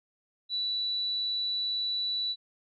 sine tone, 3951 Hz, B7, in tune, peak -28 dBFS, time 0.49-2.36 s, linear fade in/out 50 ms, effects none

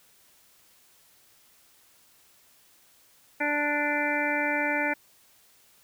harmonic tone, 293.7 Hz, D4, in tune, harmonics 1 / 2 / 3 / 5 / 6 / 7 / 8, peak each -32 / -32 / -32 / -32 / -32 / -32 / -32 dBFS, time 3.4-4.94 s, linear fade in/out 10 ms, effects white hiss -60 dBFS RMS until 5.83 s

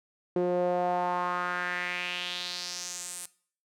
sawtooth tone with band-pass filter sweep, 178.1 Hz, F3, 34 cents sharp, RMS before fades -31 dBFS, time 0.36-3.26 s, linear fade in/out 2 ms, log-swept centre 400 to 9600 Hz, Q 3.3, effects noise-tail reverb RT60 0.5 s tail -19 dB re dry

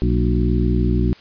harmonic tone with a mistuned harmonic, 60.5 Hz, B1, 35 cents flat, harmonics 1 / 2 / 3 / 4 / 5 / 6, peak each -18 / -21 / -23 / -24 / -25 / -26 dBFS, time 0.02-1.13 s, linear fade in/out 0 ms, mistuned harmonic 4, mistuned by -90 cents, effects white hiss -46 dBFS RMS until 1.2 s + resampled to 11025 Hz

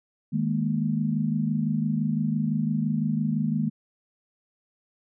sine chord, D# suspended fourth, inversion none, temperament just, 155.56 / 207.4 / 233.3 Hz, D#3 / G#3 / A#3, 0 / -2 / +2 cents, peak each -27 dBFS, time 0.32-3.7 s, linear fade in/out 20 ms, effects none

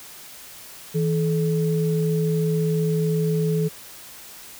sine tone pair together, 161.86 / 430 Hz, E3 / A4, -31 / -40 cents, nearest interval octave + perfect fourth, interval 1691 cents, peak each -20 / -24 dBFS, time 0.94-3.69 s, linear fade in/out 20 ms, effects white hiss -42 dBFS RMS until 4.59 s

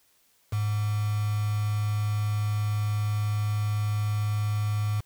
sine tone with quantisation, 105.1 Hz, G#2, 21 cents sharp, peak -24 dBFS, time 0.52-5.01 s, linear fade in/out 10 ms, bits 6, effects white hiss -65 dBFS RMS until 5.05 s

